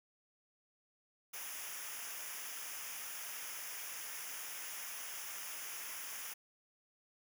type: noise with comb filter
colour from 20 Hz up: white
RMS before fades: -45 dBFS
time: 1.33-6.34 s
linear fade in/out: 10 ms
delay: 0.24 ms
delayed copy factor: -0.8
effects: none